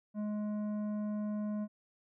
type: tone with tanh clipping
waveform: sine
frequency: 210 Hz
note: G#3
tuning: 19 cents sharp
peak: -35 dBFS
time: 0.14-1.68 s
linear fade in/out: 50 ms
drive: 10 dB
effects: none